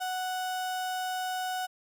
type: tone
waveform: 35% pulse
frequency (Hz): 740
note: F#5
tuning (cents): 0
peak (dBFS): -29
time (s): 0-1.67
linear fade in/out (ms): 20
effects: none